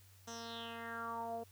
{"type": "tone with low-pass filter sweep", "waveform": "10% pulse", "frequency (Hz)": 230.9, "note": "A#3", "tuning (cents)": -16, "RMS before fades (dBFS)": -44, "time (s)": [0.27, 1.44], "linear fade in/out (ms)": 10, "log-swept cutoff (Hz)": [6800, 560], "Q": 5.3, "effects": ["added 95 Hz sine -61 dBFS peak until 1.51 s", "white hiss -66 dBFS RMS until 1.51 s"]}